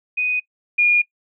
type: tone pair in turn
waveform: sine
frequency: 2491 / 2430 Hz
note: D#7 / D#7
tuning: +1 / -42 cents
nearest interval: unison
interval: 43 cents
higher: first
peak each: -18 / -12 dBFS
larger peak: second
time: 0.17-0.4 / 0.78-1.02 s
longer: second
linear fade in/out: 10 ms
effects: noise-tail reverb RT60 0.1 s tail -21 dB re dry